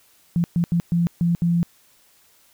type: tone bursts at uneven times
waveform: sine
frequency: 171 Hz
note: F3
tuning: 36 cents flat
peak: -16 dBFS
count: 6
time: 0.36-0.44 / 0.56-0.64 / 0.72-0.8 / 0.92-1.07 / 1.21-1.35 / 1.42-1.63 s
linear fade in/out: 0 ms
effects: white hiss -57 dBFS RMS until 2.53 s